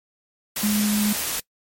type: tone in noise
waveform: sine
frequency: 209 Hz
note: G#3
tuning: 11 cents sharp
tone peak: -19 dBFS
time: 0.63-1.13 s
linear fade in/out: 5 ms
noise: white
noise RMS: -26 dBFS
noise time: 0.56-1.4 s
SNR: +4 dB
effects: noise-tail reverb RT60 0.1 s tail -22 dB re dry + MP3 64 kbps